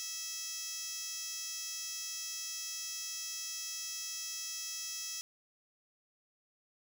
15% pulse tone with high-pass filter, 653 Hz, E5, 17 cents flat, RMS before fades -41 dBFS, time 0-5.21 s, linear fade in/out 0 ms, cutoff 4800 Hz, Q 4, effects none

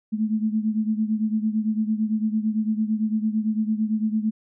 sine beating tone pair, 214.8 / 223.7 Hz, A3 / A3, -41 / +29 cents, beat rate 8.9 Hz, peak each -22 / -26 dBFS, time 0.12-4.31 s, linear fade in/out 20 ms, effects none

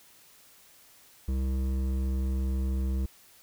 triangle tone with hard clipping, 65.5 Hz, C2, 2 cents sharp, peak -28 dBFS, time 1.28-3.06 s, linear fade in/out 5 ms, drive 15 dB, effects white hiss -57 dBFS RMS until 3.42 s

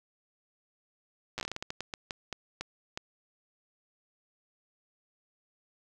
slowing click train, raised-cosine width 0.2 ms, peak -18 dBFS, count 17, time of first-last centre 1.38-2.975 s, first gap 8 ms, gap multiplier 1.29, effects none

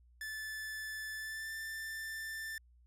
45% pulse tone with pitch glide, 1746 to 1776.5 Hz, A6 to A6, -14 to +16 cents, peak -40 dBFS, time 0.21-2.58 s, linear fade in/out 2 ms, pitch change +30 cents, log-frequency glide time 1.16-1.53 s, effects added 60 Hz sine -61 dBFS peak until 2.86 s

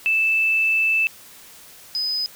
sine tone pair in turn, 2637 / 5018 Hz, E7 / D#8, 0 / +14 cents, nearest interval major seventh, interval 1114 cents, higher second, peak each -16 / -21 dBFS, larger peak first, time 0.06-1.07 / 1.95-2.26 s, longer first, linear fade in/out 0 ms, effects white hiss -45 dBFS RMS until 2.35 s

